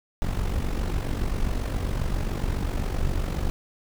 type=noise with amplitude modulation; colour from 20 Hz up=brown; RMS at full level=-23 dBFS; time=0.22-3.5 s; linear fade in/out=0 ms; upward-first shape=sine; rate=47.4 Hz; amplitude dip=65%; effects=none